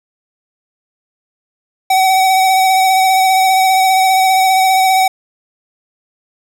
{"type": "tone with vibrato", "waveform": "square", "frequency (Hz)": 758, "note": "F#5", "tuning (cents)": 42, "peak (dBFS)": -9, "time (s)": [1.9, 5.08], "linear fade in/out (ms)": 5, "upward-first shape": "sine", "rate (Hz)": 15, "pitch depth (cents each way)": 20, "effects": []}